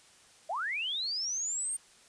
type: linear sweep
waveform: sine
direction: up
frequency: 595 to 8870 Hz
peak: -31 dBFS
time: 0.49-1.77 s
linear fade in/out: 10 ms
effects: white hiss -59 dBFS RMS until 2.08 s + resampled to 22050 Hz